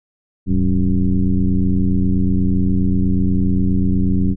sine tone with frequency modulation, 102.9 Hz, G#2, 16 cents flat, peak -12 dBFS, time 0.46-4.36 s, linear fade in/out 50 ms, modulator 89 Hz, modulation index 1.8, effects none

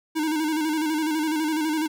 square tone with vibrato, 311.1 Hz, D#4, in tune, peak -23 dBFS, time 0.15-1.88 s, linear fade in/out 20 ms, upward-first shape square, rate 12 Hz, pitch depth 50 cents each way, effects none

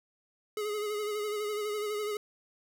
square tone with vibrato, 420 Hz, G#4, 19 cents sharp, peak -32 dBFS, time 0.57-2.17 s, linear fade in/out 2 ms, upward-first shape sine, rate 12 Hz, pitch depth 38 cents each way, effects none

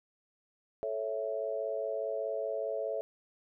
sine chord, A major, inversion none, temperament equal with one note detuned, 437.7 / 554.4 / 659.3 Hz, A4 / C#5 / E5, -9 / 0 / 0 cents, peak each -37 / -36 / -36 dBFS, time 0.83-3.01 s, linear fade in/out 0 ms, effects none

